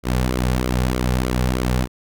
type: tone with flanger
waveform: sawtooth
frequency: 62.7 Hz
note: B1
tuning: 27 cents sharp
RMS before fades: -20 dBFS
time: 0.03-1.88 s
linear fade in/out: 50 ms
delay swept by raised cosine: 1.1 to 3.2 ms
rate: 3.2 Hz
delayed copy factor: -0.65
effects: none